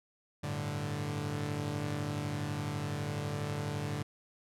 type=chord; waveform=sawtooth; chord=G suspended second; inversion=none; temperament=equal; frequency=98 / 110 / 146.83 Hz; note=G2 / A2 / D3; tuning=0 / 0 / 0 cents; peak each=-36 / -36 / -32 dBFS; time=0.43-4.03 s; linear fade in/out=10 ms; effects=low-pass 11000 Hz 12 dB/octave